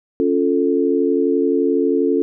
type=chord; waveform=sine; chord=Db augmented; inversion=none; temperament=equal; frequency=277.2 / 349.2 / 440 Hz; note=Db4 / F4 / A4; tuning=0 / 0 / 0 cents; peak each=-18 / -19 / -18 dBFS; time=0.2-2.22 s; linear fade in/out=0 ms; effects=none